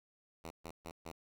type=tone bursts; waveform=5% pulse; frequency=82.41 Hz; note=E2; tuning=in tune; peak=-33 dBFS; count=4; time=0.44-1.116 s; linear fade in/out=5 ms; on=64 ms; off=140 ms; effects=none